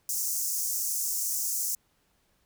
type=high-pass noise; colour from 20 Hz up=pink; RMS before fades=-30 dBFS; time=0.09-1.75 s; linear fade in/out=2 ms; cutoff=5700 Hz; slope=48 dB/octave; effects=pink hiss -70 dBFS RMS until 2.45 s